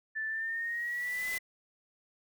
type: tone with pitch glide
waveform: sine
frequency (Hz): 1760 to 2010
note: A6 to B6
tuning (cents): 0 to +30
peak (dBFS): -32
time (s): 0.15-1.39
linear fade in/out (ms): 20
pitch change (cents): +230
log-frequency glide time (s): 0.28-1.27
type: noise with exponential growth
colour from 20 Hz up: white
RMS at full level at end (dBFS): -40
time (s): 0.23-1.38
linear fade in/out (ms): 2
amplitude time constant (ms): 250
effects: none